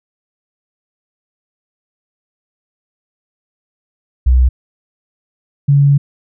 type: tone pair in turn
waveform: sine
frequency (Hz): 63 / 141.43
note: B1 / C#3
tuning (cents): +35 / +35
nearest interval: octave + major second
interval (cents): 1400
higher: second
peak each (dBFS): -6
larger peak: neither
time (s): 4.26-4.49 / 5.68-5.98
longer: second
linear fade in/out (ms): 10
effects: none